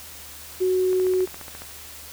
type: tone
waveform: sine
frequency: 370 Hz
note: F#4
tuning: in tune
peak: -18 dBFS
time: 0.6-1.26 s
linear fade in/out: 20 ms
type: click train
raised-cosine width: 0.5 ms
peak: -23 dBFS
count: 11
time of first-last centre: 0.93-1.62 s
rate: 14.5 Hz
effects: added 75 Hz sine -50 dBFS peak until 2.12 s + white hiss -41 dBFS RMS until 2.12 s